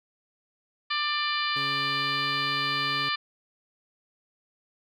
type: harmonic tone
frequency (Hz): 593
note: D5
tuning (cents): +17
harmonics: 2 / 3 / 4 / 5 / 6 / 7 / 8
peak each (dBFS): -30 / -32 / -33 / -34 / -35 / -35 / -36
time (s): 0.9-3.16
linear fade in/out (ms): 10
type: tone with pitch glide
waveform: 20% pulse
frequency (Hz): 140 to 140.97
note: C#3 to C#3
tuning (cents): +18 to +29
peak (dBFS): -32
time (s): 1.56-3.09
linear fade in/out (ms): 2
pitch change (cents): +11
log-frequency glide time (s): 1.96-2.27
effects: none